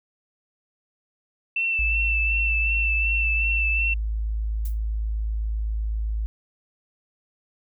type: tone with vibrato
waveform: sine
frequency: 2669 Hz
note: E7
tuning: 21 cents sharp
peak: -21 dBFS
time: 1.56-3.94 s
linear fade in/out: 5 ms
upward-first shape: sine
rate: 2.7 Hz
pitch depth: 26 cents each way
type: tone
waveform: sine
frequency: 53.9 Hz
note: A1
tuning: 35 cents flat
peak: -23 dBFS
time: 1.79-6.26 s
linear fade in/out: 0 ms
type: noise with exponential decay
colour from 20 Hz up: violet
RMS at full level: -35 dBFS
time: 4.65-4.78 s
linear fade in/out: 5 ms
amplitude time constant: 28 ms
effects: none